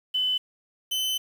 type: tone pair in turn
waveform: sine / 40% pulse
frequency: 3017 / 3040 Hz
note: F#7 / F#7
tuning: +33 / +46 cents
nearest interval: unison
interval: 13 cents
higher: second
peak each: -22 / -24 dBFS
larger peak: first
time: 0.14-0.38 / 0.91-1.18 s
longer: second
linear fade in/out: 10 ms
effects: 8-bit